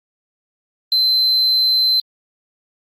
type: tone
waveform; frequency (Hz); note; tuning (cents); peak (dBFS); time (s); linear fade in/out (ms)
sine; 4080; C8; -44; -10; 0.92-2; 2
effects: tanh soft clip ceiling -11 dBFS + Opus 32 kbps